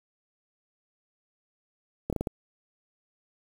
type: slowing click train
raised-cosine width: 2 ms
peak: -15 dBFS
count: 5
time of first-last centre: 2.1-2.272 s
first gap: 27 ms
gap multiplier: 1.32
effects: 7-bit